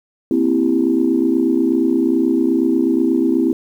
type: chord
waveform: sine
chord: C dominant seventh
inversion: third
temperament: equal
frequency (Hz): 233.1 / 261.6 / 329.6 / 392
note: Bb3 / C4 / E4 / G4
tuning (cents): 0 / 0 / 0 / 0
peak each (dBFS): -22 / -16 / -16 / -22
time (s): 0.31-3.53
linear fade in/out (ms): 2
effects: tanh soft clip ceiling -3 dBFS + 8-bit